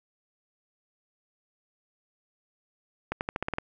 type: accelerating click train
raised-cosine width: 0.5 ms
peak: -14 dBFS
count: 8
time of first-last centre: 3.12-3.584 s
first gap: 89 ms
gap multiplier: 0.9
effects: none